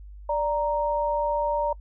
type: tone pair together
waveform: sine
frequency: 587.3 / 932.3 Hz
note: D5 / A#5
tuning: 0 / 0 cents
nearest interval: minor sixth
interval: 800 cents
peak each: -25 dBFS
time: 0.29-1.73 s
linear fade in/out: 5 ms
effects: noise-tail reverb RT60 0.1 s tail -25 dB re dry + added 50 Hz sine -40 dBFS peak until 1.8 s